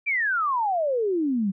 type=exponential sweep; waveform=sine; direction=down; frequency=2404 to 185 Hz; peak=-21 dBFS; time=0.06-1.52 s; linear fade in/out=20 ms; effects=none